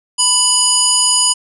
harmonic tone, 987.8 Hz, B5, in tune, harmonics 1 / 3 / 5 / 7 / 9 / 10, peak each -22 / -18 / -17 / -16 / -19 / -16 dBFS, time 0.18-1.34 s, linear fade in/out 20 ms, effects none

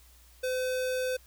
square tone, 510 Hz, C5, 44 cents flat, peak -29 dBFS, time 0.43-1.17 s, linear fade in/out 10 ms, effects added 60 Hz sine -56 dBFS peak until 1.26 s + white hiss -60 dBFS RMS until 1.26 s

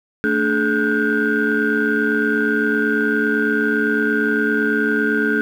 sine tone cluster, 221.2 / 290.9 / 425.6 / 1453 / 1561 Hz, A3 / D4 / G#4 / F#6 / G6, +9 / -16 / +42 / -32 / -8 cents, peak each -21 dBFS, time 0.24-5.41 s, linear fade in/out 0 ms, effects tanh soft clip ceiling -8 dBFS + 8-bit

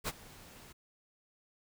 pink noise with ADSR envelope, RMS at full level -33 dBFS, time 0.04-0.73 s, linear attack 40 ms, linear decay 35 ms, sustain -21 dB, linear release 12 ms, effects none

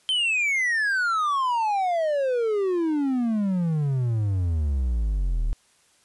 triangle exponential sweep, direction down, 3136 to 36.24 Hz, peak -19 dBFS, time 0.09-5.53 s, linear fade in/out 0 ms, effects white hiss -61 dBFS RMS until 6.04 s + resampled to 24000 Hz

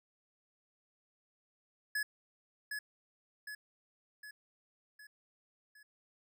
square tone with echo, 1700 Hz, G#6, 40 cents sharp, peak -33 dBFS, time 1.95-2.03 s, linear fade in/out 5 ms, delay 760 ms, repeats 5, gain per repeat -5 dB, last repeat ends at 5.83 s, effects none

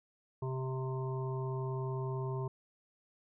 harmonic tone, 130.81 Hz, C3, in tune, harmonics 1 / 3 / 5 / 7 / 8, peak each -35 / -40 / -49 / -47 / -48 dBFS, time 0.42-2.48 s, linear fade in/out 5 ms, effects none

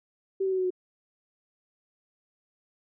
sine tone with pitch steps, 385.8 / 380.7 / 375.7 / 370.7 / 365.8 Hz, G4 / F#4 / F#4 / F#4 / F#4, -28 / +49 / +26 / +3 / -20 cents, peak -24 dBFS, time 0.4-0.705 s, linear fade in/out 10 ms, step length 61 ms, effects none

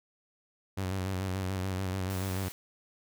sawtooth tone with vibrato, 94.3 Hz, F#2, 33 cents sharp, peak -27 dBFS, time 0.77-2.49 s, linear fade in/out 10 ms, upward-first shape square, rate 6.9 Hz, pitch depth 40 cents each way
white noise, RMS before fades -45 dBFS, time 2.1-2.52 s, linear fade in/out 0 ms
effects none

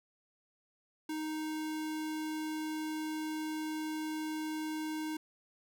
square tone, 311.1 Hz, D#4, in tune, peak -36 dBFS, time 1.09-5.17 s, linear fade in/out 5 ms, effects none

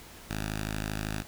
5% pulse tone with notch filter, 52.7 Hz, G#1, 26 cents sharp, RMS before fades -34 dBFS, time 0.29-1.23 s, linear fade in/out 20 ms, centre 470 Hz, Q 0.77, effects pink hiss -49 dBFS RMS until 1.27 s

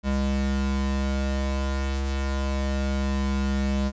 square tone pair together, 67.55 / 202.9 Hz, C#2 / G#3, -44 / -40 cents, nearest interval octave + perfect fifth, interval 1904 cents, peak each -25 / -29 dBFS, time 0.03-3.92 s, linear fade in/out 50 ms, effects resampled to 16000 Hz

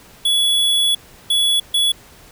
square tone bursts at uneven times, 3392 Hz, G#7, 36 cents sharp, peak -14 dBFS, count 3, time 0.25-0.95 / 1.3-1.6 / 1.74-1.92 s, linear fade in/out 5 ms, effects pink hiss -45 dBFS RMS until 2.31 s

